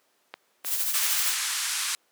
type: click train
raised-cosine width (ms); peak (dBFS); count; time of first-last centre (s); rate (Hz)
0.3; -19; 4; 0.34-1.263; 3.25
type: noise with tremolo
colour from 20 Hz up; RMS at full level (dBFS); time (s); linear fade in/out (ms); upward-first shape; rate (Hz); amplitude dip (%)
blue; -25; 0.64-1.36; 50; triangle; 13; 50
type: band-pass noise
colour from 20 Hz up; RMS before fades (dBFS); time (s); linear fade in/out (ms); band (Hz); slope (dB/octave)
white; -29; 0.94-1.95; 0; 1100 to 10000; 24
effects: pink hiss -67 dBFS RMS until 2.11 s + high-pass 400 Hz 12 dB/octave